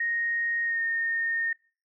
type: tone with pitch glide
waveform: sine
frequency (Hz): 1864.7 to 1835.8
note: A#6 to A#6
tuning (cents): 0 to -27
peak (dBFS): -25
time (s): 0-1.53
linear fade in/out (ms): 5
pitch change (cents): -27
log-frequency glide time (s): 0.64-0.81
effects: noise-tail reverb RT60 0.4 s tail -24 dB re dry